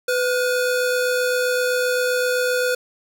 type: tone pair together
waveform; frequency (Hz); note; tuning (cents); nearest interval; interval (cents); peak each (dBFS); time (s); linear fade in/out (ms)
square; 500 / 1432.3; B4 / F6; +21 / +43; octave + tritone; 1822; -20 / -25; 0.08-2.75; 5
effects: none